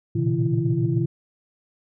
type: tone cluster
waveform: sine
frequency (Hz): 114.7 / 122 / 137.8 / 163.3 / 337.6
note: A#2 / B2 / C#3 / E3 / E4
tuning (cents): -28 / -21 / -10 / -16 / +41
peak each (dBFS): -28 / -24 / -24 / -25 / -26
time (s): 0.15-1.06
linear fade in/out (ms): 10
effects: tanh soft clip ceiling -8 dBFS

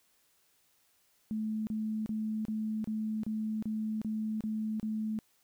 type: tone bursts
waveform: sine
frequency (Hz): 217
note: A3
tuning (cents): -24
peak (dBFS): -31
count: 10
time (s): 1.31-5.189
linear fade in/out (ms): 0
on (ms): 360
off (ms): 31
effects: white hiss -70 dBFS RMS until 5.43 s

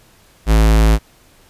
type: tone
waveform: square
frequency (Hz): 54.3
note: A1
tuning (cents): -22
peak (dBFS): -9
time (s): 0.46-0.99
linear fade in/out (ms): 50
effects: pink hiss -50 dBFS RMS until 1.49 s + resampled to 32000 Hz

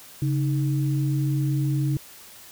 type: tone pair together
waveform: sine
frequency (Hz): 138.67 / 311.3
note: C#3 / D#4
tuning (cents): +1 / +1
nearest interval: octave + major second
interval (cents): 1400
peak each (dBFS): -21 / -29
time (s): 0.22-1.97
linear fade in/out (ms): 2
effects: white hiss -46 dBFS RMS until 2.51 s

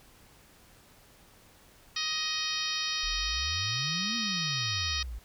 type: harmonic tone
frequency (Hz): 626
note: D#5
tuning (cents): +10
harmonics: 2 / 3 / 4 / 5 / 6 / 7 / 8 / 9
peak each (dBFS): -41 / -39 / -38 / -38 / -36 / -37 / -37 / -38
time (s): 1.96-5.03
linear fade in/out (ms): 5
type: exponential two-way sweep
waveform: sine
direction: up then down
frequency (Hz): 36.71 to 239.5 to 52.2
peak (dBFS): -35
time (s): 3.03-5.19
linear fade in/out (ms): 10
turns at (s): 4.16
effects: pink hiss -58 dBFS RMS until 5.24 s

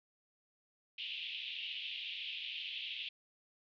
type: band-pass noise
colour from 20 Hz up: white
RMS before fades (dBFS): -43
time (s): 0.98-3.09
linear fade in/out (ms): 5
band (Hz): 2600 to 3400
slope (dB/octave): 48
effects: none

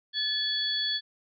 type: tone cluster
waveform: sine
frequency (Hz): 1727 / 3394 / 4467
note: A6 / G#7 / C#8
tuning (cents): -33 / +37 / +12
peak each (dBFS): -35 / -29 / -30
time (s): 0.13-1.01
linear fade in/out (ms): 50
effects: none

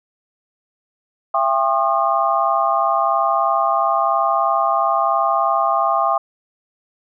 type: tone cluster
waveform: sine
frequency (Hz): 672 / 795 / 1076 / 1217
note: E5 / G5 / C6 / D#6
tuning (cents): +33 / +24 / +48 / -39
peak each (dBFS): -20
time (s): 1.34-6.18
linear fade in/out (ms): 5
effects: none

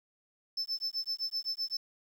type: tone with tremolo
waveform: sine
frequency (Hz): 5274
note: E8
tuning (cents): 0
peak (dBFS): -27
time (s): 0.57-1.77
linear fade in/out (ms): 5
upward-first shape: sine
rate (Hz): 7.8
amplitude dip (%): 100
effects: tanh soft clip ceiling -29 dBFS + 10-bit

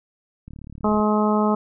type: click train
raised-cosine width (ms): 5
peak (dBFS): -26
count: 20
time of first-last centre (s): 0.48-0.999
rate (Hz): 36.6
type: harmonic tone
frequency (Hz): 211.8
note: G#3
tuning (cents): +34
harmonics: 1 / 2 / 3 / 4 / 5 / 6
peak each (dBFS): -19 / -24 / -26 / -26 / -27 / -28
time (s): 0.84-1.55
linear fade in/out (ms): 5
effects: none

